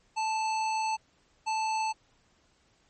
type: tone pair in turn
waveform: square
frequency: 878 / 878 Hz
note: A5 / A5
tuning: -4 / -4 cents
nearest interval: unison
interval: 0 cents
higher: neither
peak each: -28 dBFS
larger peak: neither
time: 0.16-0.97 / 1.46-1.93 s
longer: first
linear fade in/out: 20 ms
effects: pink hiss -67 dBFS RMS until 2.89 s + MP3 32 kbps